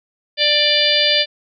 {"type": "harmonic tone", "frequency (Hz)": 591, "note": "D5", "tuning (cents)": 11, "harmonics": [1, 3, 4, 5, 6, 7, 8], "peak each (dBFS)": [-21, -23, -22, -19, -18, -23, -19], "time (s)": [0.37, 1.26], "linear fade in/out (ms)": 50, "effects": []}